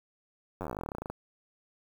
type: slowing click train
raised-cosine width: 1 ms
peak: -22 dBFS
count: 23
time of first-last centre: 0.61-1.1 s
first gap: 10 ms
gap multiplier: 1.07
effects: 8-bit